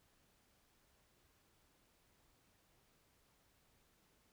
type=silence; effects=pink hiss -74 dBFS RMS until 4.32 s